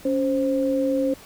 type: tone pair together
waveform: sine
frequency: 278.6 / 526 Hz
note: C#4 / C5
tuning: +9 / +9 cents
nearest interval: major seventh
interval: 1100 cents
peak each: -22 dBFS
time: 0.05-1.14 s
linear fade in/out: 5 ms
effects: pink hiss -46 dBFS RMS until 1.25 s

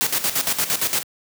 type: noise with tremolo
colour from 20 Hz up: white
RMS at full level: -20 dBFS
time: 0.01-1.03 s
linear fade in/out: 0 ms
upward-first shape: square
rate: 8.7 Hz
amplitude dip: 70%
effects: high-pass 100 Hz 12 dB/octave

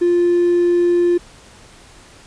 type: tone with hard clipping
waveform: triangle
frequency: 349.2 Hz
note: F4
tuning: in tune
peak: -12 dBFS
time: 0.01-1.18 s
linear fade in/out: 10 ms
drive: 4 dB
effects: pink hiss -44 dBFS RMS until 2.26 s + resampled to 22050 Hz

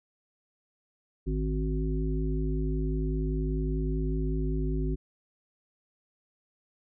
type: harmonic tone with a mistuned harmonic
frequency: 52.8 Hz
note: G#1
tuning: 29 cents sharp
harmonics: 1 / 3 / 5 / 7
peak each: -28 / -33 / -35 / -36 dBFS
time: 1.26-4.96 s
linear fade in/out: 20 ms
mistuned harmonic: 3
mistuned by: -57 cents
effects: none

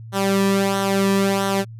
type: tone with flanger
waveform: sawtooth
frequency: 196 Hz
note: G3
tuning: in tune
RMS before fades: -19 dBFS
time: 0.12-1.65 s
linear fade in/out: 50 ms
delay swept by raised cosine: 0.41 to 1.41 ms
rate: 1.5 Hz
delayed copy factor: -0.65
effects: added 113 Hz sine -34 dBFS peak until 1.79 s + resampled to 32000 Hz

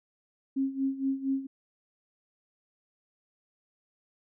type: tone with tremolo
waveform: sine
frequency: 270 Hz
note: C#4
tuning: 45 cents flat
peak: -24 dBFS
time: 0.56-1.47 s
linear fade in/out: 10 ms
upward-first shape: sine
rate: 4.3 Hz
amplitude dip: 80%
effects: none

